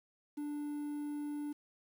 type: tone with quantisation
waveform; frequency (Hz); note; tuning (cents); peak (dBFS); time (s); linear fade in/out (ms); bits
triangle; 293.7; D4; 0; -35; 0.37-1.53; 10; 10
effects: none